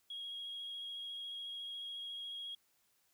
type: tone with vibrato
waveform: triangle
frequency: 3290 Hz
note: G#7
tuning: 17 cents flat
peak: -39 dBFS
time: 0.1-2.55 s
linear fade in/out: 5 ms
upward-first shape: square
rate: 14 Hz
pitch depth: 13 cents each way
effects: tanh soft clip ceiling -39 dBFS + white hiss -75 dBFS RMS until 3.13 s